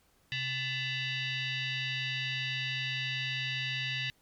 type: tone with frequency modulation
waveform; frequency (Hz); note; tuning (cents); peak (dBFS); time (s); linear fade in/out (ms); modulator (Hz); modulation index
sine; 130.81; C3; 0; -31; 0.32-4.1; 0; 939; 3.9
effects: pink hiss -68 dBFS RMS until 4.21 s + MP3 96 kbps